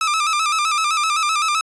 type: tone with vibrato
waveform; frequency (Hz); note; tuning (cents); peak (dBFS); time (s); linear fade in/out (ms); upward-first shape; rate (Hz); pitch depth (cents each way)
sawtooth; 1244.5; D#6; 0; -13; 0.01-1.61; 2; square; 7.8; 71
effects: resampled to 22050 Hz